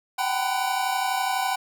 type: tone cluster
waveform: square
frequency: 756 / 788 / 940 / 1008 / 1488 Hz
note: F#5 / G5 / A#5 / B5 / F#6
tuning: +37 / +9 / +14 / +35 / +9 cents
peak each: -28 / -29 / -35 / -31 / -34 dBFS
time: 0.18-1.56 s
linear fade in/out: 10 ms
effects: none